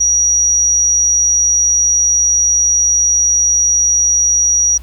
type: tone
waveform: sine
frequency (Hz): 5770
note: F#8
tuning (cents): -44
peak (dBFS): -9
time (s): 0-4.78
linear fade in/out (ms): 10
effects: added 60 Hz sine -29 dBFS peak until 4.82 s + pink hiss -45 dBFS RMS until 4.82 s